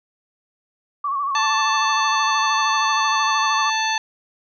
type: tone with vibrato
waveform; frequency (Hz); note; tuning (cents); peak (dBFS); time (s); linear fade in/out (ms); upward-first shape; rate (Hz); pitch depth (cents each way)
sine; 1125; C#6; +25; -20; 1.04-3.7; 5; sine; 13; 69
type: harmonic tone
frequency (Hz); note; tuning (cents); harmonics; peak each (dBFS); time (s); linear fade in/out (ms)
880; A5; 0; 1 / 2 / 3 / 4 / 5 / 7; -22 / -25 / -27 / -28 / -29 / -30; 1.35-3.98; 2
effects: none